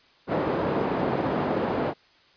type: band-pass noise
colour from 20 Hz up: white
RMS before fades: -26 dBFS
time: 0.27-1.94 s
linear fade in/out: 50 ms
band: 140 to 600 Hz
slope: 12 dB/octave
effects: white hiss -58 dBFS RMS until 2.36 s + resampled to 11025 Hz